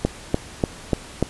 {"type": "click train", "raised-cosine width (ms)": 2, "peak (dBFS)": -4, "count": 5, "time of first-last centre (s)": [0.05, 1.226], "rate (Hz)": 3.4, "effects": ["pink hiss -40 dBFS RMS until 1.29 s", "resampled to 24000 Hz"]}